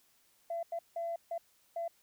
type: tone bursts at uneven times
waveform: sine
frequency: 675 Hz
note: E5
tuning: 41 cents sharp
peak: -33 dBFS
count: 5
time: 0.5-0.63 / 0.72-0.79 / 0.96-1.16 / 1.31-1.38 / 1.76-1.88 s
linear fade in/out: 5 ms
effects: tanh soft clip ceiling -29 dBFS + white hiss -69 dBFS RMS until 2.02 s